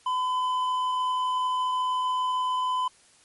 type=tone with hard clipping; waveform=sine; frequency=1011 Hz; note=B5; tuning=40 cents sharp; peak=-25 dBFS; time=0.06-2.88 s; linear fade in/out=5 ms; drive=5 dB; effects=white hiss -58 dBFS RMS until 3.24 s + MP3 48 kbps